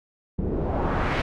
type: noise with low-pass filter sweep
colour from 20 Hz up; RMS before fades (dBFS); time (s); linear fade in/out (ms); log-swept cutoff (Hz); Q
pink; -25; 0.38-1.22; 10; 280 to 2500; 1.2
effects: none